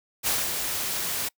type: noise with ADSR envelope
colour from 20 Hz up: white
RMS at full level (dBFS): -24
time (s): 0.23-1.29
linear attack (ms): 40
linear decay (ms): 210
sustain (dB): -5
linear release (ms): 12
effects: noise-tail reverb RT60 0.1 s tail -25 dB re dry